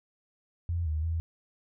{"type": "tone with pitch steps", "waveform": "sine", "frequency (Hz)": [85.4, 77.4, 82.2], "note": ["F2", "D#2", "E2"], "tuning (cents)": [-38, -9, -4], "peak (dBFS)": -27, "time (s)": [0.69, 1.2], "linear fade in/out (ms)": 0, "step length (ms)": 170, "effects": []}